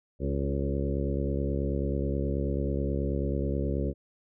harmonic tone with a mistuned harmonic, 69.3 Hz, C#2, in tune, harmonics 1 / 2 / 3 / 4 / 5 / 6 / 7 / 8, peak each -30 / -33 / -35 / -36 / -37 / -38 / -38 / -39 dBFS, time 0.19-3.94 s, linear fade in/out 50 ms, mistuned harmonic 5, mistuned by +25 cents, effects none

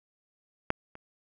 clicks, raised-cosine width 0.5 ms, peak -10 / -30 dBFS, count 2, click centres 0.704 / 0.954 s, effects none

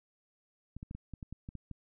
clicks, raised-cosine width 5 ms, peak -30 dBFS, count 10, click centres 0.766 / 0.829 / 0.911 / 0.95 / 1.137 / 1.228 / 1.326 / 1.489 / 1.553 / 1.713 s, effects none

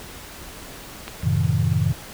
clicks, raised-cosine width 0.3 ms, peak -15 / -24 dBFS, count 2, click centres 1.08 / 1.226 s
sine chord, F# diminished seventh, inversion none, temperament just, 92.5 / 111 / 133.2 / 159.84 Hz, F#2 / A2 / C3 / Eb3, 0 / +16 / +31 / +47 cents, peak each -23 dBFS, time 1.23-1.93 s, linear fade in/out 10 ms
effects pink hiss -39 dBFS RMS until 2.13 s

